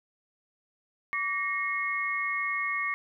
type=tone cluster; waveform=sine; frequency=1149 / 1861 / 2169 Hz; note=D6 / A#6 / C#7; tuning=-38 / -3 / -38 cents; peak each=-33 / -33 / -30 dBFS; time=1.13-2.94 s; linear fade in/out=0 ms; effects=none